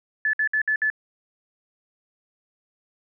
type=tone bursts; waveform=sine; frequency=1732 Hz; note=A6; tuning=28 cents flat; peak=-19 dBFS; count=5; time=0.25-0.901 s; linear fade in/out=2 ms; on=83 ms; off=59 ms; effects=none